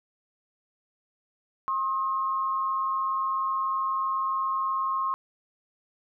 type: tone pair together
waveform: sine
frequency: 1069.5 / 1262 Hz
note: C6 / D#6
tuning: +38 / +24 cents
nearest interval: minor third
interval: 286 cents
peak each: -25 / -34 dBFS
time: 1.68-5.14 s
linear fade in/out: 0 ms
effects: none